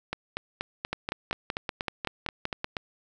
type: two click trains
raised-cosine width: 0.3 ms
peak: -13 / -14 dBFS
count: 10 / 12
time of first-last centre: 0.93-2.644 / 0.13-2.768 s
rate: 5.25 / 4.17 Hz
effects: none